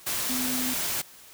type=tone in noise; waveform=sine; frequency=253.4 Hz; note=B3; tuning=45 cents sharp; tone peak=-30 dBFS; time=0.29-0.74 s; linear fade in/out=10 ms; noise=white; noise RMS=-29 dBFS; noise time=0.06-1.02 s; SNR=-4 dB; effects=white hiss -50 dBFS RMS until 1.33 s